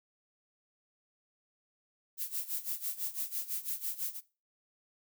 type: noise with tremolo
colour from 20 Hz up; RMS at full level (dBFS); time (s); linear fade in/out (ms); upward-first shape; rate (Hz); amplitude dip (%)
violet; -34; 2.17-4.21; 50; sine; 6; 85
effects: noise-tail reverb RT60 0.3 s tail -18 dB re dry